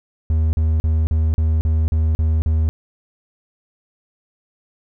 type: tone bursts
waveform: triangle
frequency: 79.2 Hz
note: D#2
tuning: 31 cents sharp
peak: -12 dBFS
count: 9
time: 0.3-2.69 s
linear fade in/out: 0 ms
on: 230 ms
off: 40 ms
effects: none